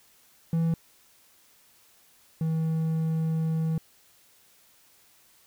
triangle tone pair in turn, 164.81 / 160.67 Hz, E3 / E3, 0 / -44 cents, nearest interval unison, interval 44 cents, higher first, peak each -20 / -22 dBFS, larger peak first, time 0.53-0.74 / 2.41-3.78 s, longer second, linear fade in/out 2 ms, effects white hiss -60 dBFS RMS until 5.46 s

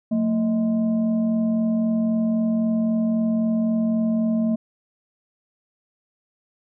sine tone with frequency modulation, 225.4 Hz, A3, 42 cents sharp, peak -18 dBFS, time 0.11-4.56 s, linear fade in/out 10 ms, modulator 407 Hz, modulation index 0.48, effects none

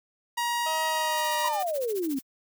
sawtooth tone, 950 Hz, A#5, 33 cents sharp, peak -22 dBFS, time 0.37-1.49 s, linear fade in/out 10 ms
sawtooth tone with pitch glide, 634 to 600.5 Hz, D#5 to D5, +32 to +38 cents, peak -28 dBFS, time 0.66-1.63 s, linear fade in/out 5 ms, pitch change -94 cents, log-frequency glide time 0.86-1.41 s
blue noise with tremolo, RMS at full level -38 dBFS, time 1.1-2.23 s, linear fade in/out 50 ms, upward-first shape sine, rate 14 Hz, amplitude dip 95%
sine exponential sweep, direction down, 1046.5 to 256.3 Hz, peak -26 dBFS, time 1.44-2.19 s, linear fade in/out 5 ms
effects none

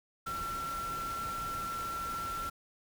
sine tone in noise, 1354 Hz, E6, 46 cents sharp, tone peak -35 dBFS, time 0.26-2.5 s, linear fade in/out 10 ms, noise pink, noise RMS -44 dBFS, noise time 0.26-2.5 s, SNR +6 dB, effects none

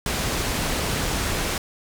pink low-pass noise, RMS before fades -25 dBFS, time 0.06-1.58 s, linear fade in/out 2 ms, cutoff 11000 Hz, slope 12 dB/octave, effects none

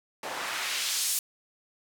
white noise with band-pass filter sweep, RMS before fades -31 dBFS, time 0.23-1.19 s, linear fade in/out 2 ms, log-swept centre 650 to 9300 Hz, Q 0.87, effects none

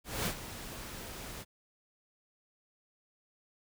pink noise with ADSR envelope, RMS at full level -32 dBFS, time 0.04-1.45 s, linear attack 220 ms, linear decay 80 ms, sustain -12 dB, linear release 41 ms, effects none

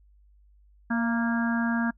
harmonic tone with a mistuned harmonic, 233.1 Hz, A#3, in tune, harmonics 1 / 3 / 4 / 5 / 6 / 7, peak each -24 / -37 / -36 / -40 / -36 / -32 dBFS, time 0.9-1.91 s, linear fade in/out 10 ms, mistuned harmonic 3, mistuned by -36 cents, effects noise-tail reverb RT60 0.1 s tail -25 dB re dry + added 50 Hz sine -55 dBFS peak until 1.97 s

